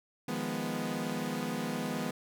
sawtooth chord, F half-diminished seventh, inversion third, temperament equal, 155.56 / 174.61 / 207.7 / 246.9 Hz, Eb3 / F3 / Ab3 / Cb4, 0 / 0 / 0 / 0 cents, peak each -37 / -36 / -34 / -32 dBFS, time 0.28-2.11 s, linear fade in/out 5 ms, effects none

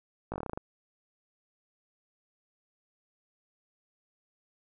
slowing click train, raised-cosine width 1 ms, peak -21 dBFS, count 10, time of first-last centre 0.32-0.575 s, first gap 18 ms, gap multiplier 1.11, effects none

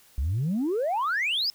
sine exponential sweep, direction up, 61 to 5274 Hz, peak -22 dBFS, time 0.18-1.5 s, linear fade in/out 0 ms, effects tanh soft clip ceiling -21 dBFS + white hiss -57 dBFS RMS until 1.54 s

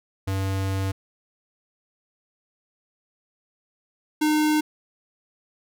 square tone pair in turn, 96.4 / 305.1 Hz, G2 / D#4, -28 / -34 cents, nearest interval octave + minor sixth, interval 1994 cents, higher second, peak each -24 / -19 dBFS, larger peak second, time 0.27-0.92 / 4.21-4.61 s, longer first, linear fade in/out 10 ms, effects none

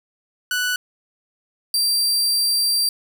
sawtooth tone pair in turn, 1483 / 4708 Hz, F#6 / D8, +4 / +3 cents, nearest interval octave + minor sixth, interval 1999 cents, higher second, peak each -16 / -14 dBFS, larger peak second, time 0.51-0.76 / 1.74-2.89 s, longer second, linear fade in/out 2 ms, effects none

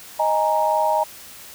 sine chord, D# suspended fourth, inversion none, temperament just, 622.3 / 829.7 / 933.4 Hz, D#5 / G#5 / A#5, 0 / -2 / +2 cents, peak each -21 / -22 / -20 dBFS, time 0.19-1.04 s, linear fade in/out 10 ms, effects white hiss -41 dBFS RMS until 1.54 s

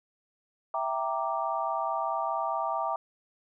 sine chord, E half-diminished seventh, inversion none, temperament equal, 659.3 / 784 / 932.3 / 1174.7 Hz, E5 / G5 / Bb5 / D6, 0 / 0 / 0 / 0 cents, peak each -33 dBFS, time 0.74-2.96 s, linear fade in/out 2 ms, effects none

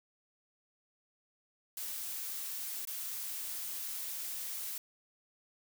blue noise with dropouts, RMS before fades -40 dBFS, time 1.77-4.78 s, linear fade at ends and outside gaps 2 ms, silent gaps 2.852-2.873 s, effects none

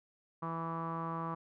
sawtooth tone with low-pass filter, 164.81 Hz, E3, in tune, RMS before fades -38 dBFS, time 0.42-1.35 s, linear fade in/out 10 ms, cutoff 1100 Hz, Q 9.2, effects none

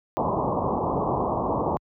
white low-pass noise, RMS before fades -25 dBFS, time 0.17-1.77 s, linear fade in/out 0 ms, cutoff 1100 Hz, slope 96 dB/octave, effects high-pass 60 Hz 12 dB/octave

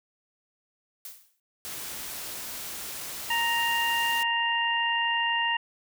blue noise with exponential decay, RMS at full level -38 dBFS, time 1.05-1.4 s, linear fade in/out 2 ms, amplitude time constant 75 ms
white noise, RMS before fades -37 dBFS, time 1.65-4.23 s, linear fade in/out 0 ms
harmonic tone, 932.3 Hz, A#5, in tune, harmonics 1 / 2 / 3, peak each -28 / -28 / -28 dBFS, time 3.3-5.57 s, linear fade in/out 5 ms
effects none

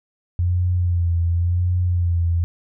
sine tone with vibrato, 87.31 Hz, F2, in tune, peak -16 dBFS, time 0.39-2.44 s, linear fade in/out 0 ms, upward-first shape sine, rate 0.92 Hz, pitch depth 49 cents each way, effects none

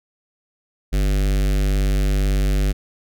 square tone with notch filter, 49 Hz, G1, in tune, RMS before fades -18 dBFS, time 0.92-2.73 s, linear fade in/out 20 ms, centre 960 Hz, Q 1, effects none

